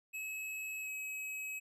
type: tone with pitch glide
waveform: square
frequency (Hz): 2575 to 2550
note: E7 to D#7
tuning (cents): -41 to +42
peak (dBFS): -40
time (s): 0.13-1.6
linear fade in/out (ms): 20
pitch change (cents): -17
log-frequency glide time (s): 0.81-0.89
effects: none